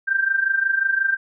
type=tone with amplitude modulation; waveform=sine; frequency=1576 Hz; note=G6; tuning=9 cents sharp; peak=-14 dBFS; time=0.07-1.17 s; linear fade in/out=20 ms; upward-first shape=sine; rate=25.6 Hz; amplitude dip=75%; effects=none